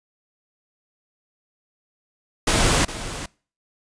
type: noise with echo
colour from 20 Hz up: pink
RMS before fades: -18 dBFS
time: 2.47-2.85 s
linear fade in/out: 5 ms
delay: 410 ms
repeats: 1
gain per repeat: -13 dB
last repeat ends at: 3.26 s
effects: noise-tail reverb RT60 0.4 s tail -24 dB re dry + resampled to 22050 Hz